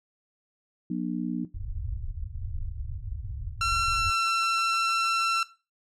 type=harmonic tone; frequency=60.1 Hz; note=B1; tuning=46 cents flat; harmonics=3 / 4 / 5; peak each=-30 / -31 / -32 dBFS; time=0.9-1.45 s; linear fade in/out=5 ms
type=low-pass noise; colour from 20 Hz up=pink; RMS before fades=-34 dBFS; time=1.54-4.11 s; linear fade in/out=10 ms; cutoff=110 Hz; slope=48 dB/octave
type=tone with pitch glide; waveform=sawtooth; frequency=1357 to 1346.8 Hz; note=E6 to E6; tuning=+50 to +37 cents; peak=-20 dBFS; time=3.61-5.43 s; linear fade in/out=2 ms; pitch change=-13 cents; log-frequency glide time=3.8-4.14 s
effects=noise-tail reverb RT60 0.3 s tail -17 dB re dry + low-pass 7000 Hz 12 dB/octave